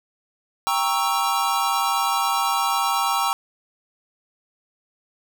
square chord, G diminished seventh, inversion none, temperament equal with one note detuned, 793.1 / 932.3 / 1108.7 / 1318.5 Hz, G5 / Bb5 / Db6 / Fb6, +20 / 0 / 0 / 0 cents, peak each -26 dBFS, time 0.67-3.33 s, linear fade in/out 0 ms, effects none

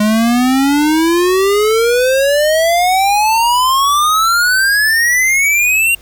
square exponential sweep, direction up, 207.9 to 2794 Hz, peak -10 dBFS, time 0-5.95 s, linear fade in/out 5 ms, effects added 50 Hz sine -39 dBFS peak until 6.01 s + pink hiss -45 dBFS RMS until 6.01 s

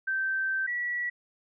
sine tone pair in turn, 1555 / 1939.8 Hz, G6 / B6, -14 / -32 cents, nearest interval major third, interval 382 cents, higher second, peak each -26 / -28 dBFS, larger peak first, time 0.07-0.67 / 0.67-1.1 s, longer first, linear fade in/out 10 ms, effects none

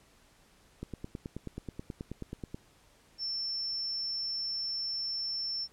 click train, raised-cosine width 3 ms, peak -25 dBFS, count 17, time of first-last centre 0.83-2.545 s, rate 9.33 Hz
sine tone, 5380 Hz, E8, 34 cents sharp, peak -32 dBFS, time 3.18-5.68 s, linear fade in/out 50 ms
effects pink hiss -63 dBFS RMS until 5.72 s + low-pass 11000 Hz 12 dB/octave

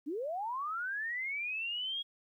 sine linear sweep, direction up, 263.4 to 3322 Hz, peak -34 dBFS, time 0.06-2.03 s, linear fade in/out 20 ms, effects 12-bit

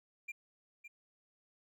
triangle tone with echo, 2387 Hz, D7, 28 cents sharp, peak -38 dBFS, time 0.28-0.32 s, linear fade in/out 10 ms, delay 560 ms, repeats 1, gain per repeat -9 dB, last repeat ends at 0.88 s, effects none

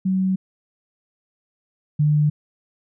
sine tone pair in turn, 188.5 / 149.61 Hz, F#3 / D3, +32 / +32 cents, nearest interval major third, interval 400 cents, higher first, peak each -17 / -14 dBFS, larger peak second, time 0.05-0.36 / 1.99-2.3 s, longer neither, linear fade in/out 10 ms, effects none

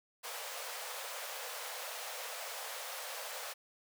pink high-pass noise, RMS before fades -43 dBFS, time 0.23-3.54 s, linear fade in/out 20 ms, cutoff 470 Hz, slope 96 dB/octave, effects none

